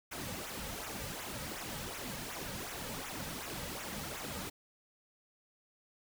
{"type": "noise with flanger", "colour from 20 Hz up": "pink", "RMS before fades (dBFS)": -42, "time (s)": [0.11, 4.5], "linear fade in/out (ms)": 10, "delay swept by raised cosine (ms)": [0.21, 2.91], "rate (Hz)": 2.7, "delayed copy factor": -0.7, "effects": []}